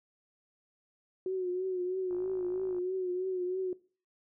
sine tone with vibrato, 367.9 Hz, F#4, 10 cents flat, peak -30 dBFS, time 1.26-3.73 s, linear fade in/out 2 ms, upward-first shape triangle, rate 3.1 Hz, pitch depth 59 cents each way
click train, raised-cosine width 1 ms, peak -38 dBFS, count 37, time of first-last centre 2.11-2.784 s, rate 53.4 Hz
effects noise-tail reverb RT60 0.4 s tail -21 dB re dry

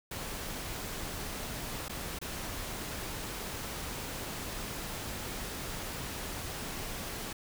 pink noise with dropouts, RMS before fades -39 dBFS, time 0.11-7.33 s, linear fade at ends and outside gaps 5 ms, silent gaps 1.884-1.894 / 2.189-2.214 s, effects none

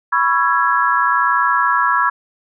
sine chord, C# minor seventh, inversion third, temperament equal with one note detuned, 987.8 / 1108.7 / 1341.6 / 1661.2 Hz, B5 / C#6 / E6 / G#6, 0 / 0 / +30 / 0 cents, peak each -18 dBFS, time 0.12-2.1 s, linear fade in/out 10 ms, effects none

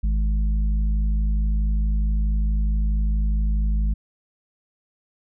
harmonic tone, 52.3 Hz, G#1, 13 cents sharp, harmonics 1 / 3 / 4, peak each -18 / -34 / -34 dBFS, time 0.03-3.94 s, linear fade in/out 10 ms, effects none

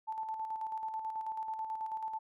sine tone with tremolo, 880 Hz, A5, in tune, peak -34 dBFS, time 0.07-2.19 s, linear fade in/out 20 ms, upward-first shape square, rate 9.2 Hz, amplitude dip 45%, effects none

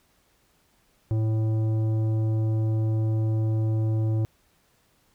sine tone with tanh clipping, 110 Hz, A2, in tune, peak -23 dBFS, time 1.11-4.25 s, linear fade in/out 0 ms, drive 11 dB, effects pink hiss -65 dBFS RMS until 5.14 s

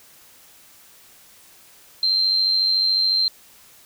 sine tone with amplitude modulation, 4140 Hz, C8, 19 cents flat, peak -14 dBFS, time 2.03-3.28 s, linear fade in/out 2 ms, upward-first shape sine, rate 93.9 Hz, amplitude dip 50%, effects white hiss -50 dBFS RMS until 3.85 s

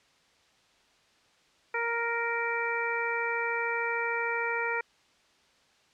harmonic tone, 466.6 Hz, A#4, 2 cents sharp, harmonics 1 / 2 / 3 / 4 / 5, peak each -34 / -34 / -34 / -34 / -34 dBFS, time 1.74-4.81 s, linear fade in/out 5 ms, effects white hiss -64 dBFS RMS until 5.93 s + low-pass 5000 Hz 12 dB/octave

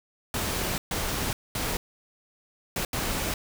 pink noise bursts at uneven times, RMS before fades -29 dBFS, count 5, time 0.34-0.78 / 0.91-1.33 / 1.55-1.77 / 2.76-2.85 / 2.93-3.34 s, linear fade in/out 2 ms, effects none

